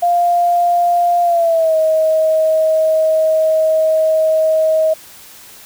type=tone with pitch glide; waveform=sine; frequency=698.5 to 633.2 Hz; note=F5 to D#5; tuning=0 to +30 cents; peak=-10 dBFS; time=0.02-4.94 s; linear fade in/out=10 ms; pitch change=-170 cents; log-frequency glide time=1.23-1.76 s; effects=white hiss -39 dBFS RMS until 5.65 s